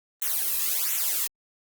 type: noise with flanger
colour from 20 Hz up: blue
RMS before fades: -26 dBFS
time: 0.22-1.27 s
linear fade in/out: 0 ms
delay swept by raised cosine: 0.2 to 1.4 ms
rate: 1.4 Hz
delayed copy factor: -1
effects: Opus 32 kbps